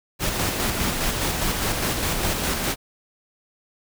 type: noise with tremolo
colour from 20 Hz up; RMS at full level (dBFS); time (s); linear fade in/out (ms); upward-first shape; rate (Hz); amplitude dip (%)
pink; -23; 0.19-2.76; 50; square; 4.9; 30
effects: none